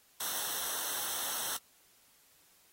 white noise with comb filter, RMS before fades -36 dBFS, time 0.2-1.57 s, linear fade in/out 5 ms, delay 0.42 ms, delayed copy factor -0.75, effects white hiss -65 dBFS RMS until 2.72 s + AAC 48 kbps

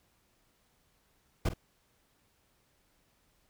brown noise with echo, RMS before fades -28 dBFS, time 1.45-1.49 s, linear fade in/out 5 ms, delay 48 ms, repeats 1, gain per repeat -12 dB, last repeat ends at 1.538 s, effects pink hiss -71 dBFS RMS until 3.49 s

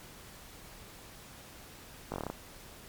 slowing click train, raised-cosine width 1 ms, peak -21 dBFS, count 8, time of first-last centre 2.12-2.3 s, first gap 19 ms, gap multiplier 1.1, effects pink hiss -51 dBFS RMS until 2.88 s + MP3 96 kbps

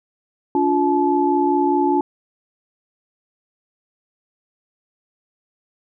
sine tone cluster, 288.5 / 353.4 / 863 Hz, D4 / F4 / A5, -31 / +21 / -34 cents, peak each -19 dBFS, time 0.55-2.01 s, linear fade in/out 2 ms, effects none

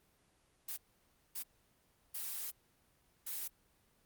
blue noise bursts at uneven times, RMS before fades -41 dBFS, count 4, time 0.68-0.77 / 1.35-1.43 / 2.14-2.51 / 3.26-3.48 s, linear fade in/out 10 ms, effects pink hiss -72 dBFS RMS until 4.05 s + Opus 24 kbps

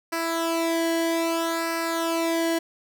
sawtooth tone with flanger, 331.2 Hz, E4, 8 cents sharp, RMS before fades -25 dBFS, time 0.12-2.59 s, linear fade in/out 10 ms, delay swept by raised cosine 0.29 to 0.8 ms, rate 0.62 Hz, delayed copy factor -0.75, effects none

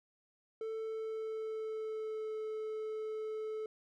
triangle tone with pitch glide, 443.1 to 434.5 Hz, A4 to A4, +12 to -22 cents, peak -35 dBFS, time 0.61-3.66 s, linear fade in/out 2 ms, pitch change -34 cents, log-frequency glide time 0.76-2.36 s, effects none

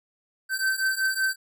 square beating tone pair, 1543 / 1548.3 Hz, G6 / G6, -28 / -22 cents, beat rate 5.3 Hz, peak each -28 / -26 dBFS, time 0.49-1.36 s, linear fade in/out 50 ms, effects none

